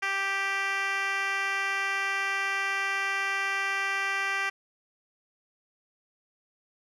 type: tone with band-pass filter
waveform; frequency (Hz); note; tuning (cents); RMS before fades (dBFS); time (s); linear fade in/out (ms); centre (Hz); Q
10% pulse; 392; G4; 0; -29; 0.02-4.5; 10; 2100; 1.3
effects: none